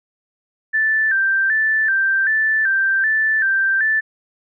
sine tone with vibrato, 1661.2 Hz, G#6, in tune, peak -14 dBFS, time 0.73-4.01 s, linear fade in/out 20 ms, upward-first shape square, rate 1.3 Hz, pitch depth 98 cents each way, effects none

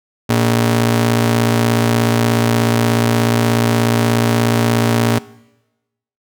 sawtooth ring-modulated tone, 173.7 Hz, F3, 9 cents flat, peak -5 dBFS, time 0.29-5.19 s, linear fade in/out 10 ms, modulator 58.5 Hz, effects noise-tail reverb RT60 1.0 s tail -21 dB re dry

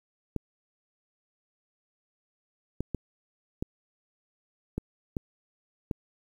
clicks, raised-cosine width 3 ms, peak -17 dBFS, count 7, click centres 0.363 / 2.806 / 2.947 / 3.625 / 4.78 / 5.168 / 5.912 s, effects 9-bit

